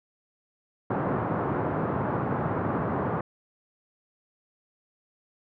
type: band-pass noise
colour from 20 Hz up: pink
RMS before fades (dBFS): -28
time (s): 0.9-3.21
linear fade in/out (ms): 5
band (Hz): 100 to 1300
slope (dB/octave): 24
effects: none